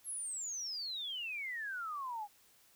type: exponential sweep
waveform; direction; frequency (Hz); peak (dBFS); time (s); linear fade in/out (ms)
sine; down; 11450 to 800; -38; 0.04-2.28; 50
effects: white hiss -66 dBFS RMS until 2.75 s